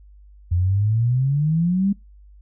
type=exponential sweep; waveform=sine; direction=up; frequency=85 to 203.8 Hz; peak=-16 dBFS; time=0.51-1.93 s; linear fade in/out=10 ms; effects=noise-tail reverb RT60 0.2 s tail -24 dB re dry + added 50 Hz sine -44 dBFS peak until 2.41 s